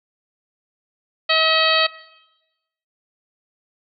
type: harmonic tone with a mistuned harmonic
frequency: 640 Hz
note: D#5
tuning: 49 cents sharp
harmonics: 1 / 2 / 3 / 4 / 5 / 6 / 7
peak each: -22 / -22 / -22 / -22 / -22 / -22 / -22 dBFS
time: 1.29-1.87 s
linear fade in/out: 10 ms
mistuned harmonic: 5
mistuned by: -22 cents
effects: noise-tail reverb RT60 1.0 s tail -19 dB re dry